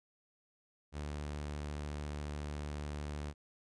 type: tone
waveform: sawtooth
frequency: 73.8 Hz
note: D2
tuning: 9 cents sharp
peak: -35 dBFS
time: 0.92-3.34 s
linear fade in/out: 50 ms
effects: resampled to 22050 Hz